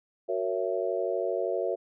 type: chord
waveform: sine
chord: F# dominant seventh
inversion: none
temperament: just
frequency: 370 / 462.5 / 555 / 666 Hz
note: F#4 / A#4 / C#5 / E5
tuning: 0 / -14 / +2 / +18 cents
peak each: -32 dBFS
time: 0.28-1.76 s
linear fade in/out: 20 ms
effects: none